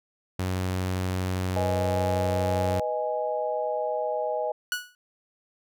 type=tone; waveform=sawtooth; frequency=92.5 Hz; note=F#2; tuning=in tune; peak=-22 dBFS; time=0.39-2.8 s; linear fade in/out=5 ms
type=chord; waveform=sine; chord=G# minor; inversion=first; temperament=equal; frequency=493.9 / 622.3 / 830.6 Hz; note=B4 / D#5 / G#5; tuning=0 / 0 / 0 cents; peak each=-31 / -28 / -31 dBFS; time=1.56-4.52 s; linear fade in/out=5 ms
type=tone with exponential decay; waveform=sawtooth; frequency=1469 Hz; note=F#6; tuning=13 cents flat; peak=-19 dBFS; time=4.72-4.95 s; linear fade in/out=1 ms; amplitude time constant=49 ms
effects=none